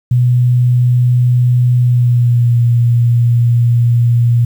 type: tone with pitch glide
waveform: sine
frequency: 123.3 to 118.89 Hz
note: B2 to A#2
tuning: -2 to +35 cents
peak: -7 dBFS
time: 0.11-4.45 s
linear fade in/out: 5 ms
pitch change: -63 cents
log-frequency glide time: 1.78-2.58 s
effects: 7-bit